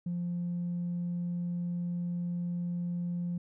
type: tone with tanh clipping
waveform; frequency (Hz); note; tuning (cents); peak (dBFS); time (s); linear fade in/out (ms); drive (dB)
triangle; 174.61; F3; 0; -31; 0.06-3.38; 5; 5
effects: none